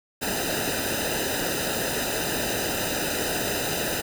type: noise with comb filter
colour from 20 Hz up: pink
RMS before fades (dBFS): -27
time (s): 0.21-4.02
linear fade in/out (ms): 20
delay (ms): 0.9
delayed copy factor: -0.85
effects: none